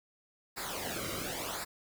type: noise with flanger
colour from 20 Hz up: pink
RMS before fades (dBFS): -38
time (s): 0.56-1.65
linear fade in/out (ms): 20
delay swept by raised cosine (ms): 0.32 to 1.17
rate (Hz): 0.92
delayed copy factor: -0.75
effects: none